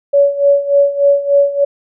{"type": "tone with tremolo", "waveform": "sine", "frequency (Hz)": 565, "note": "C#5", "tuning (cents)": 33, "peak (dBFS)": -5, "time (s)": [0.13, 1.65], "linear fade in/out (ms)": 10, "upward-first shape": "sine", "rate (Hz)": 3.4, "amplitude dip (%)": 80, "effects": []}